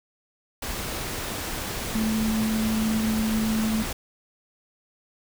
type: tone in noise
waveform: sine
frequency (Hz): 219.4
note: A3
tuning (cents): -5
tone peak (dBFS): -22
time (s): 1.95-3.83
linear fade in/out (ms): 5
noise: pink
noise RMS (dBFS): -31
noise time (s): 0.62-3.93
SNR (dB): +6
effects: none